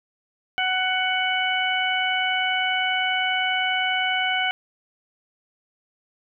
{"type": "harmonic tone", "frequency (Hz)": 745, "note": "F#5", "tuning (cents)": 12, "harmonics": [1, 2, 3, 4], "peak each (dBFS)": [-26, -26, -26, -26], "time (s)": [0.58, 4.51], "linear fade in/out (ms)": 0, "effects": []}